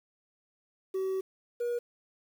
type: tone pair in turn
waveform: sine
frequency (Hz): 380.5 / 479.4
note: F#4 / A#4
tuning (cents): +48 / +48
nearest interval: major third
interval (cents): 400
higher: second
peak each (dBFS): -26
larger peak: neither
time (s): 0.94-1.21 / 1.6-1.79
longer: first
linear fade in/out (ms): 10
effects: tanh soft clip ceiling -28 dBFS + 9-bit